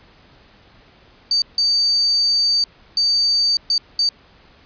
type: tone bursts at uneven times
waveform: sine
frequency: 4616 Hz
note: D8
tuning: 31 cents flat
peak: -13 dBFS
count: 5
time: 1.31-1.42 / 1.58-2.64 / 2.97-3.57 / 3.7-3.78 / 3.99-4.09 s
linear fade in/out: 2 ms
effects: pink hiss -50 dBFS RMS until 4.65 s + resampled to 11025 Hz